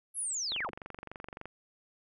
sine linear sweep, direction down, 11310 to 51.91 Hz, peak -32 dBFS, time 0.14-0.71 s, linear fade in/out 50 ms
click train, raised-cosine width 0.5 ms, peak -27 dBFS, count 23, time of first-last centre 0.52-1.456 s, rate 23.5 Hz
effects none

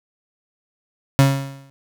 35% pulse tone with exponential decay, 137.1 Hz, C#3, 19 cents flat, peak -6 dBFS, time 1.19-1.7 s, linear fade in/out 0 ms, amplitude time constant 110 ms, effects none

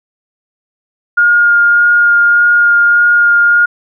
sine tone with vibrato, 1419 Hz, F6, 27 cents sharp, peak -5 dBFS, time 1.17-3.66 s, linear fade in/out 10 ms, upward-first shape sine, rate 1.7 Hz, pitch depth 9 cents each way, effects none

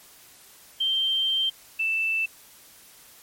sine tone pair in turn, 3143 / 2652 Hz, G7 / E7, +4 / +10 cents, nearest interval minor third, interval 294 cents, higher first, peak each -21 / -22 dBFS, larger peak first, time 0.8-1.5 / 1.79-2.26 s, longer first, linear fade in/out 10 ms, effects white hiss -51 dBFS RMS until 3.22 s + MP3 64 kbps

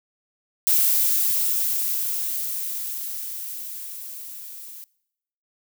violet noise with level ramp, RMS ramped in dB -18 to -40 dBFS, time 0.67-4.84 s, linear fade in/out 0 ms, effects noise-tail reverb RT60 0.8 s tail -23 dB re dry

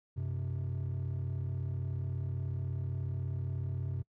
triangle tone pair together, 93.7 / 130.08 Hz, F#2 / C3, +22 / -10 cents, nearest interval tritone, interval 568 cents, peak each -33 / -33 dBFS, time 0.16-4.03 s, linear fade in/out 20 ms, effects noise-tail reverb RT60 0.1 s tail -25 dB re dry + tanh soft clip ceiling -27 dBFS

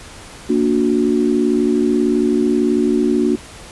sine chord, Bb augmented, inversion none, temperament just, 233.1 / 291.4 / 364.2 Hz, Bb3 / D4 / F#4, 0 / -13 / -27 cents, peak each -17 dBFS, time 0.49-3.36 s, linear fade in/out 10 ms, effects pink hiss -37 dBFS RMS until 3.71 s + resampled to 24000 Hz

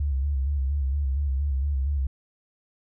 sine tone with vibrato, 69.3 Hz, C#2, in tune, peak -22 dBFS, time 0-2.07 s, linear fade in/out 5 ms, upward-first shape square, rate 4.3 Hz, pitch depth 69 cents each way, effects none

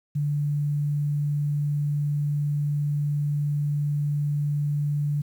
sine tone, 146.2 Hz, D3, 7 cents flat, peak -22 dBFS, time 0.15-5.22 s, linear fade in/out 10 ms, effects 9-bit

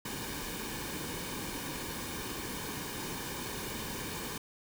pink noise with comb filter, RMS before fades -39 dBFS, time 0.05-4.38 s, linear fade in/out 5 ms, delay 1.5 ms, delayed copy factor -0.6, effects none

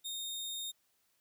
sawtooth tone, 3684 Hz, A#7, 21 cents flat, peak -35 dBFS, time 0.04-0.72 s, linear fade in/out 20 ms, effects white hiss -75 dBFS RMS until 1.2 s

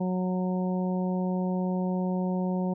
harmonic tone, 183.5 Hz, F#3, 14 cents flat, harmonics 1 / 2 / 3 / 4 / 5, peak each -26 / -35 / -36 / -40 / -40 dBFS, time 0-2.74 s, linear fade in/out 10 ms, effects none

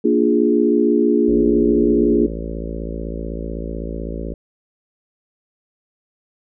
sine chord, Bb dominant seventh, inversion none, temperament equal, 233.1 / 293.7 / 349.2 / 415.3 Hz, Bb3 / D4 / F4 / Ab4, 0 / 0 / 0 / 0 cents, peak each -18 dBFS, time 0.04-2.27 s, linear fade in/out 10 ms
harmonic tone, 55.9 Hz, A1, 28 cents sharp, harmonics 1 / 3 / 4 / 5 / 6 / 7 / 8 / 9 / 10, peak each -27 / -32 / -33 / -34 / -35 / -35 / -36 / -37 / -37 dBFS, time 1.28-4.34 s, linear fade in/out 5 ms
effects none

